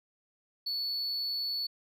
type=tone; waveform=sine; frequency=4435 Hz; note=C#8; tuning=in tune; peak=-28 dBFS; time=0.66-1.67 s; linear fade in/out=10 ms; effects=tanh soft clip ceiling -30 dBFS